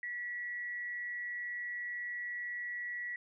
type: tone with amplitude modulation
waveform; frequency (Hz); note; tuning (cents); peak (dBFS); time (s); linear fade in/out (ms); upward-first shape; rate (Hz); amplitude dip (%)
sine; 1938; B6; -33; -35; 0.03-3.16; 2; sine; 194; 40
effects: none